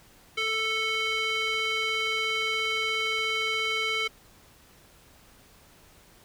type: tone with band-pass filter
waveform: square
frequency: 441.5 Hz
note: A4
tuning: 6 cents sharp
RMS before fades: -28 dBFS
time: 0.37-4.08 s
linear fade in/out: 10 ms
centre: 2600 Hz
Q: 2.6
effects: pink hiss -56 dBFS RMS until 6.24 s